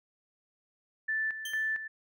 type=tone with tremolo; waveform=sine; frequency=1760 Hz; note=A6; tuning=in tune; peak=-28 dBFS; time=1.08-1.88 s; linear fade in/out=10 ms; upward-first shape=square; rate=2.2 Hz; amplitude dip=65%
type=tone with exponential decay; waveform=sawtooth; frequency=3136 Hz; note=G7; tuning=in tune; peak=-32 dBFS; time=1.45-1.77 s; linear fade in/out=5 ms; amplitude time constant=68 ms
effects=none